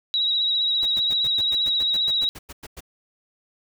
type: tone with vibrato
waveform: sine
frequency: 3855 Hz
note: B7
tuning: 43 cents flat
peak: -19 dBFS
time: 0.14-2.29 s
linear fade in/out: 0 ms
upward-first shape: sine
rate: 15 Hz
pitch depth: 32 cents each way
type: noise bursts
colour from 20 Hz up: pink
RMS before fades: -38 dBFS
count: 15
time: 0.82-2.807 s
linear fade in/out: 10 ms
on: 41 ms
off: 98 ms
effects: none